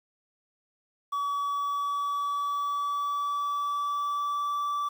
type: tone with pitch glide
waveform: triangle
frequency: 1139 to 1160.2 Hz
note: C#6 to D6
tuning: +47 to -21 cents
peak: -25 dBFS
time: 1.12-4.89 s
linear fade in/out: 10 ms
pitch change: +32 cents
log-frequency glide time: 1.37-4.7 s
effects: 9-bit